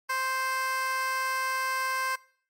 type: tone with high-pass filter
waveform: 15% pulse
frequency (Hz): 523.3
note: C5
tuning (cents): 0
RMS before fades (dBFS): -29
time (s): 0.09-2.16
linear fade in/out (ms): 10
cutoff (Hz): 1100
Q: 1.6
effects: noise-tail reverb RT60 0.5 s tail -21 dB re dry + MP3 64 kbps